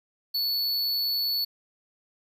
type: tone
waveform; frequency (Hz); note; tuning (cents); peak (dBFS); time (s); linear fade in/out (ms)
square; 4435; C#8; 0; -25; 0.34-1.45; 10
effects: 10-bit